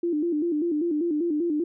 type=tone with vibrato; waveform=sine; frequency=320.8 Hz; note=E4; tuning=47 cents flat; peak=-22 dBFS; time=0.03-1.64 s; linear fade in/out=5 ms; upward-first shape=square; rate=5.1 Hz; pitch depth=120 cents each way; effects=none